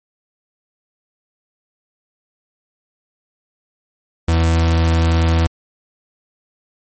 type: tone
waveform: 40% pulse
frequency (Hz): 82.41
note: E2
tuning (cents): 0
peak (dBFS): -11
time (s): 4.28-5.47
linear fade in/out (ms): 5
effects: MP3 32 kbps

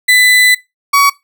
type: tone pair in turn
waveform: 35% pulse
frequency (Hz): 2000 / 1128.3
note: B6 / C#6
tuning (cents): +21 / +30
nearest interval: minor seventh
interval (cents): 991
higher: first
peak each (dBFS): -4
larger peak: neither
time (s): 0.08-0.55 / 0.93-1.1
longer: first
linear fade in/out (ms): 10
effects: noise-tail reverb RT60 0.2 s tail -19 dB re dry

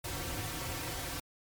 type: noise with comb filter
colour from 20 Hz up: pink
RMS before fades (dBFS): -38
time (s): 0.04-1.2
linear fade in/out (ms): 5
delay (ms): 4.8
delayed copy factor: -0.9
effects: MP3 96 kbps

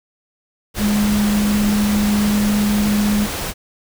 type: tone in noise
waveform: sine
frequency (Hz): 207.7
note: G#3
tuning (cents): 0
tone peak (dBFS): -14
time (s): 0.78-3.28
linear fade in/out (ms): 50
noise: pink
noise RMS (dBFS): -24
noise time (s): 0.74-3.54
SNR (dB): +7
effects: none

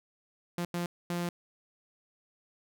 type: tone bursts at uneven times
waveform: sawtooth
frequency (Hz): 173.9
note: F3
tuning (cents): -7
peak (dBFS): -27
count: 3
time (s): 0.58-0.65 / 0.74-0.86 / 1.1-1.29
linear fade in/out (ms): 2
effects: none

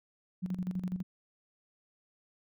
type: tone with tremolo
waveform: sine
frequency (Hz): 182.8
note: F#3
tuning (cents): -21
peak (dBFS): -30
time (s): 0.42-1.03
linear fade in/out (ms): 20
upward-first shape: square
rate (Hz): 12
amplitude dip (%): 70
effects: none

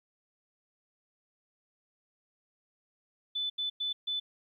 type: tone bursts at uneven times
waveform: sine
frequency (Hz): 3500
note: A7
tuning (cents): -10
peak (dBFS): -30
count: 4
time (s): 3.35-3.5 / 3.58-3.7 / 3.8-3.93 / 4.07-4.2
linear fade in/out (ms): 10
effects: 12-bit

